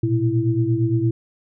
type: tone cluster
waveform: sine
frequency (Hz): 114.5 / 123.2 / 331.5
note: A#2 / B2 / E4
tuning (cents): -31 / -4 / +10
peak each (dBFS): -21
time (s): 0.03-1.11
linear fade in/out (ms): 5
effects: none